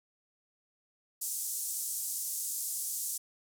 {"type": "band-pass noise", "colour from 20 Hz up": "pink", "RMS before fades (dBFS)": -36, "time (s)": [1.21, 3.18], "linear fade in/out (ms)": 10, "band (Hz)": [6900, 14000], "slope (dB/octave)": 24, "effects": []}